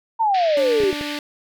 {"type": "exponential sweep", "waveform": "sine", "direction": "down", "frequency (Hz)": [934, 366.8], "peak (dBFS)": -15, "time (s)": [0.19, 0.92], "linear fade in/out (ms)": 20}
{"type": "band-pass noise", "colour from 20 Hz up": "pink", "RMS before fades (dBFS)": -32, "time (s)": [0.34, 1.19], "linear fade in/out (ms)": 5, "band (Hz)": [1700, 4800], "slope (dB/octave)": 48}
{"type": "tone", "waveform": "sawtooth", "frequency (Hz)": 293.7, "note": "D4", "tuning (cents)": 0, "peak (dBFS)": -23, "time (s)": [0.57, 1.19], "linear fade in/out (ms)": 2}
{"type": "clicks", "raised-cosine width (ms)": 2, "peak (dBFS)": -17, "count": 4, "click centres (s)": [0.804, 0.836, 0.929, 1.011]}
{"effects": []}